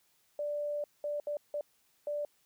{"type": "tone bursts at uneven times", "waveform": "sine", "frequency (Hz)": 587.3, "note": "D5", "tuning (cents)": 0, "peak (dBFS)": -32, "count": 5, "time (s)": [[0.39, 0.84], [1.04, 1.2], [1.27, 1.37], [1.54, 1.61], [2.07, 2.25]], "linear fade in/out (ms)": 2, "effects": ["white hiss -71 dBFS RMS until 2.45 s"]}